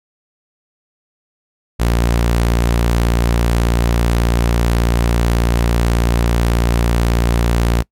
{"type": "tone", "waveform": "sawtooth", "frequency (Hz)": 58.27, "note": "A#1", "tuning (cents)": 0, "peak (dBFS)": -8, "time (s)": [1.79, 7.83], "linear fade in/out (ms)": 20, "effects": ["noise-tail reverb RT60 0.1 s tail -24 dB re dry", "MP3 64 kbps"]}